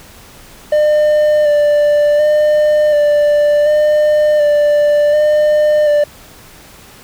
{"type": "tone with vibrato", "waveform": "triangle", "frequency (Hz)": 596, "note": "D5", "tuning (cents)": 25, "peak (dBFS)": -6, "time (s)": [0.72, 6.04], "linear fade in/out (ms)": 5, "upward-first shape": "square", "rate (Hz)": 0.68, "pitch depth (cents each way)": 19, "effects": ["pink hiss -39 dBFS RMS until 7.03 s"]}